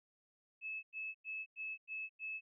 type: tone bursts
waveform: sine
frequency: 2600 Hz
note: E7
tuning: 24 cents flat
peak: -40 dBFS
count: 6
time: 0.61-2.41 s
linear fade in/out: 50 ms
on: 220 ms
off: 96 ms
effects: none